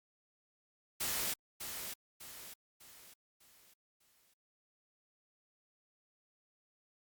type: noise with echo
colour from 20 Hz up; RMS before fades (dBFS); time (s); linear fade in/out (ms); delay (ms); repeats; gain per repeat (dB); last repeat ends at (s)
white; -36; 1-1.34; 10; 600; 5; -7; 4.34
effects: Opus 48 kbps